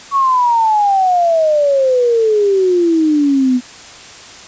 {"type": "exponential sweep", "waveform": "sine", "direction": "down", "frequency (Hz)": [1125, 245], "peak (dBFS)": -9, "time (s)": [0.11, 3.61], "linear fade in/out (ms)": 50, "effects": ["white hiss -35 dBFS RMS until 4.47 s", "resampled to 16000 Hz"]}